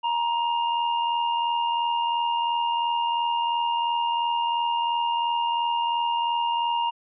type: tone with amplitude modulation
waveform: square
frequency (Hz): 940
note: A#5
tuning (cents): +14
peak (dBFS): -21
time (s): 0.03-6.91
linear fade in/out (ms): 20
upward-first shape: sine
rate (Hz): 82.9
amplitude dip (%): 40
effects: resampled to 8000 Hz